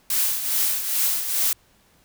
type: noise with tremolo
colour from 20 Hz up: blue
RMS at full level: -20 dBFS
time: 0.1-1.53 s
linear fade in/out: 2 ms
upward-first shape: triangle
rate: 2.4 Hz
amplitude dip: 65%
effects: pink hiss -59 dBFS RMS until 2.04 s